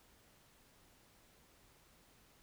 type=silence; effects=pink hiss -67 dBFS RMS until 2.42 s